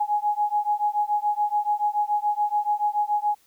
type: beating tone pair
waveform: sine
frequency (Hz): 830.6 / 837.6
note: G#5 / G#5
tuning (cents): 0 / +15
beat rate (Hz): 7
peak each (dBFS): -24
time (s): 0-3.35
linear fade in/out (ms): 10
effects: white hiss -61 dBFS RMS until 3.46 s